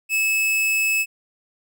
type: tone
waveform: 45% pulse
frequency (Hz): 2600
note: E7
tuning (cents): -24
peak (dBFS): -18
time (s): 0.09-1.06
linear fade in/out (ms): 50
effects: none